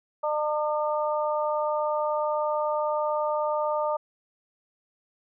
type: harmonic tone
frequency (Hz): 301.8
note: D4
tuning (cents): +47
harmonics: 2 / 3 / 4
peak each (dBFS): -26 / -29 / -31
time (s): 0.23-3.97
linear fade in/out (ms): 10
effects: none